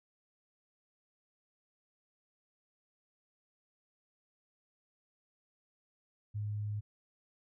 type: tone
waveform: sine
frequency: 104.6 Hz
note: G#2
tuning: 13 cents sharp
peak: -34 dBFS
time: 6.34-6.81 s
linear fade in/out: 20 ms
effects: none